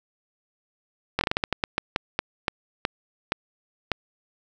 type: slowing click train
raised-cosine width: 0.3 ms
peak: -6 dBFS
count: 16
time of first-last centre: 1.19-3.917 s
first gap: 21 ms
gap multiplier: 1.27
effects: none